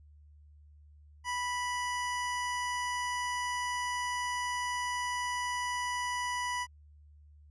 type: tone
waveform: 25% pulse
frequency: 984 Hz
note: B5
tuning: 7 cents flat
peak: -28 dBFS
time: 1.24-6.67 s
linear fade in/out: 50 ms
effects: added 74 Hz sine -54 dBFS peak until 7.5 s + resampled to 22050 Hz